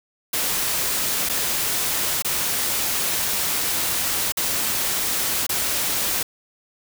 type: noise with dropouts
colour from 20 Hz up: white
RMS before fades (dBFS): -23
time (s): 0.33-6.23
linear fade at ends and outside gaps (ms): 5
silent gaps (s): 1.29-1.295 / 2.223-2.246 / 4.322-4.37 / 5.467-5.492
effects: none